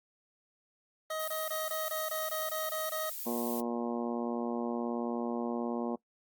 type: tone bursts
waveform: 25% pulse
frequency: 630 Hz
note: D#5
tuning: 21 cents sharp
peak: -30 dBFS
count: 10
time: 1.1-3.098 s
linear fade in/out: 5 ms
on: 180 ms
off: 22 ms
type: noise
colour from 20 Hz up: violet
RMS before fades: -40 dBFS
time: 1.19-3.61 s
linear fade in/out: 10 ms
type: harmonic tone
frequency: 118.7 Hz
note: A#2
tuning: 32 cents sharp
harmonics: 2 / 3 / 4 / 5 / 6 / 7 / 8 / 9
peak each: -34 / -38 / -40 / -42 / -44 / -45 / -46 / -47 dBFS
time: 3.26-5.96 s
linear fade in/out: 10 ms
effects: noise-tail reverb RT60 0.1 s tail -21 dB re dry + Opus 32 kbps